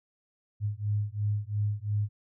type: beating tone pair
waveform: sine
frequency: 102.7 / 105.6 Hz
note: G#2 / G#2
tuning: -19 / +29 cents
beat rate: 2.9 Hz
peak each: -30 dBFS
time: 0.6-2.09 s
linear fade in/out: 50 ms
effects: none